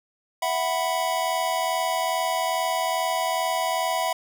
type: chord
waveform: square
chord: E suspended second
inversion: none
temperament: just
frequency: 659.3 / 741.7 / 988.9 Hz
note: E5 / F#5 / B5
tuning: 0 / +4 / +2 cents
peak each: -28 / -28 / -28 dBFS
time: 0.42-4.13 s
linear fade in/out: 5 ms
effects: none